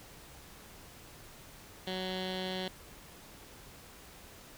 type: tone with low-pass filter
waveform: 15% pulse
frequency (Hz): 186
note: F#3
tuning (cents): +9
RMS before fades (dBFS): -37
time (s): 1.87-2.68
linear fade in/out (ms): 2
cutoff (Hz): 3700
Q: 7.6
effects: pink hiss -53 dBFS RMS until 4.57 s